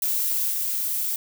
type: noise with level steps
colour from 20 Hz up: violet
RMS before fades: -24 / -26 dBFS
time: 0.02-1.16 s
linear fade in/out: 2 ms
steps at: 0.5 s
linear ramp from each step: 10 ms
effects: none